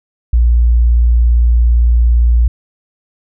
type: tone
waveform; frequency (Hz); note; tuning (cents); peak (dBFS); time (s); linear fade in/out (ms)
sine; 58.8; A#1; +16; -6; 0.33-2.48; 5
effects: none